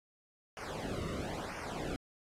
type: noise with flanger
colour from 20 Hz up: brown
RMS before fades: -40 dBFS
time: 0.57-1.96 s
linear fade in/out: 0 ms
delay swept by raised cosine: 0.25 to 1.25 ms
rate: 1 Hz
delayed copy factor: -1
effects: low-pass 10000 Hz 12 dB/octave + AAC 48 kbps